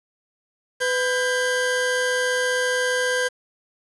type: tone pair together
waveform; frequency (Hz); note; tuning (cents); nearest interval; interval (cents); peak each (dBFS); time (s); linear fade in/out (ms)
40% pulse; 501 / 1597.9; B4 / G6; +25 / +33; octave + minor sixth; 2008; -22; 0.8-3.29; 20
effects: resampled to 24000 Hz + 7-bit